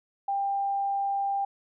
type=tone; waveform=sine; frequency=794 Hz; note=G5; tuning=22 cents sharp; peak=-25 dBFS; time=0.28-1.45 s; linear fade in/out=5 ms; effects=none